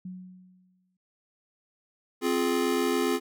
sine tone with exponential decay, 183.8 Hz, F#3, 11 cents flat, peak -34 dBFS, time 0.05-0.97 s, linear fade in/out 5 ms, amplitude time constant 200 ms
square chord, F minor, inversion second, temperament just, 261.9 / 349.2 / 419.1 Hz, C4 / F4 / Ab4, +2 / 0 / +16 cents, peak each -29 dBFS, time 2.21-3.2 s, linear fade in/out 50 ms
effects none

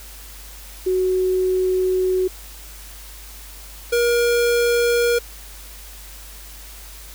sine / square tone pair in turn, 371 / 475.2 Hz, F#4 / A#4, +5 / +33 cents, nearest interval major third, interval 428 cents, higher second, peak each -16 dBFS, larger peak neither, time 0.86-2.28 / 3.92-5.19 s, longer first, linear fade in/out 10 ms, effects added 50 Hz sine -39 dBFS peak until 7.14 s + white hiss -41 dBFS RMS until 7.14 s

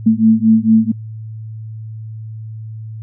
sine beating tone pair, 219.7 / 224.1 Hz, A3 / A3, -2 / +32 cents, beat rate 4.4 Hz, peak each -11 dBFS, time 0.06-0.92 s, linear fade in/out 10 ms, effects noise-tail reverb RT60 0.1 s tail -25 dB re dry + added 110 Hz sine -26 dBFS peak until 3.02 s

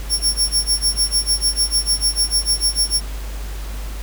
25% pulse tone with tremolo, 5480 Hz, F8, 34 cents flat, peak -8 dBFS, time 0.09-3.01 s, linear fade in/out 50 ms, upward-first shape sine, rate 6.7 Hz, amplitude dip 95%, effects added 50 Hz sine -25 dBFS peak until 4.02 s + pink hiss -37 dBFS RMS until 4.02 s

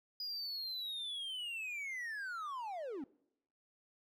triangle linear sweep, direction down, 4940 to 246.9 Hz, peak -38 dBFS, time 0.2-3.04 s, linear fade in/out 2 ms, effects noise-tail reverb RT60 0.8 s tail -23 dB re dry

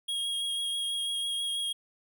square tone with vibrato, 3278 Hz, G#7, 23 cents flat, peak -30 dBFS, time 0.08-1.73 s, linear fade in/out 10 ms, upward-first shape sine, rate 6.1 Hz, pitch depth 15 cents each way, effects none

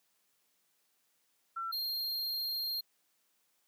sine / square tone pair in turn, 1348 / 4209 Hz, E6 / C8, +38 / +9 cents, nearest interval octave + minor sixth, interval 1971 cents, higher second, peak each -35 / -34 dBFS, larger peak second, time 1.56-1.72 / 1.72-2.81 s, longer second, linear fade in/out 10 ms, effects white hiss -75 dBFS RMS until 3.67 s + high-pass 150 Hz 12 dB/octave

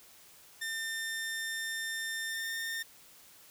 sawtooth tone with pitch glide, 1800 to 1815.7 Hz, A6 to A#6, +39 to -46 cents, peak -31 dBFS, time 0.61-2.83 s, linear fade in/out 10 ms, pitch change +15 cents, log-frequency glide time 2.29-2.56 s, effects white hiss -57 dBFS RMS until 3.5 s

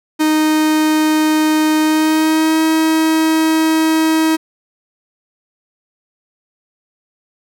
45% pulse tone with pitch glide, 310 to 318.5 Hz, D#4 to D#4, -6 to +41 cents, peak -11 dBFS, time 0.19-4.37 s, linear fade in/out 20 ms, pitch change +47 cents, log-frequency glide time 1.8-2.62 s, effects none

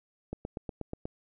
click train, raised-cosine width 2 ms, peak -22 dBFS, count 7, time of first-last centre 0.33-1.055 s, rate 8.28 Hz, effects none

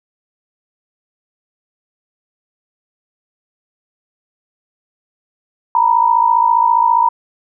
sine tone pair together, 924.1 / 979 Hz, A#5 / B5, -15 / -15 cents, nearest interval minor second, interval 100 cents, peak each -12 dBFS, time 5.75-7.09 s, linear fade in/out 2 ms, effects none

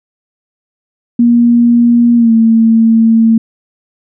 sine tone with pitch glide, 237.3 to 225.8 Hz, A#3 to A3, +31 to +45 cents, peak -4 dBFS, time 1.19-3.38 s, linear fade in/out 5 ms, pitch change -86 cents, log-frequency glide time 2.16-2.32 s, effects none

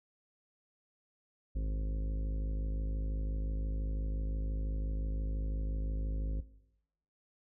harmonic tone with a mistuned harmonic, 52.9 Hz, G#1, 33 cents sharp, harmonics 1 / 2 / 3 / 4 / 5 / 6 / 7 / 8 / 9 / 10, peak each -31 / -49 / -46 / -54 / -48 / -59 / -58 / -58 / -62 / -56 dBFS, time 1.55-6.41 s, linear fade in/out 10 ms, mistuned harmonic 2, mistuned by -120 cents, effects noise-tail reverb RT60 0.8 s tail -17 dB re dry

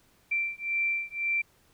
sine beating tone pair, 2349 / 2350.9 Hz, D7 / D7, 0 / +1 cents, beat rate 1.9 Hz, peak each -30 dBFS, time 0.31-1.42 s, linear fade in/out 10 ms, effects pink hiss -64 dBFS RMS until 1.73 s

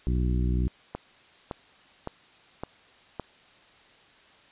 harmonic tone, 61.74 Hz, B1, in tune, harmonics 1 / 2 / 3 / 4 / 5 / 6, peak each -24 / -30 / -32 / -38 / -37 / -41 dBFS, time 0.07-0.68 s, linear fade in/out 0 ms
click train, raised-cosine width 1 ms, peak -18 dBFS, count 5, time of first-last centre 0.95-3.197 s, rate 1.78 Hz
effects white hiss -56 dBFS RMS until 4.51 s + resampled to 8000 Hz

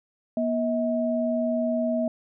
sine tone pair together, 240 / 640.7 Hz, B3 / E5, -49 / -49 cents, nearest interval octave + perfect fourth, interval 1700 cents, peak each -25 dBFS, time 0.37-2.08 s, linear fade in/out 2 ms, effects none

